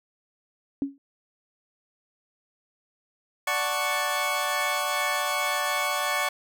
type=tone with exponential decay; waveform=sine; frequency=277.2 Hz; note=C#4; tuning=in tune; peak=-20 dBFS; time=0.82-0.98 s; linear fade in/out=1 ms; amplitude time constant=34 ms
type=chord; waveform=20% pulse; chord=D major seventh; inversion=none; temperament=equal; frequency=587.3 / 740 / 880 / 1108.7 Hz; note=D5 / F#5 / A5 / C#6; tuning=0 / 0 / 0 / 0 cents; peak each=-26 / -26 / -29 / -23 dBFS; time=3.47-6.29 s; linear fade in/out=5 ms
effects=none